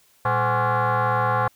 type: tone with frequency modulation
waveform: sine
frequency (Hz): 116.54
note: A#2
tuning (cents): 0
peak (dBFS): -17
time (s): 0.25-1.48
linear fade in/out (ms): 5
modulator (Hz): 316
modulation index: 4.1
effects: tanh soft clip ceiling -14 dBFS + white hiss -59 dBFS RMS until 1.55 s